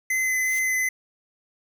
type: tone with vibrato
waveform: square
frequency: 2040 Hz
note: C7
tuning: 44 cents flat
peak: -22 dBFS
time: 0.1-0.89 s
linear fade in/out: 5 ms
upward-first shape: sine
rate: 2.6 Hz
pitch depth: 10 cents each way
type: noise with exponential growth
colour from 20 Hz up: blue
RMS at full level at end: -35 dBFS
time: 0.23-0.59 s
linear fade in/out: 0 ms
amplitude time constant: 77 ms
effects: none